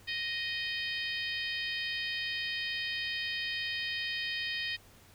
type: harmonic tone with a mistuned harmonic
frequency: 622.3 Hz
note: D#5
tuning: in tune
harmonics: 3 / 4 / 5 / 6 / 7 / 8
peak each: -37 / -39 / -39 / -42 / -44 / -44 dBFS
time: 0.07-4.77 s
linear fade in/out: 20 ms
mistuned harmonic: 8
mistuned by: -16 cents
effects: added 95 Hz sine -61 dBFS peak until 5.14 s + pink hiss -59 dBFS RMS until 5.14 s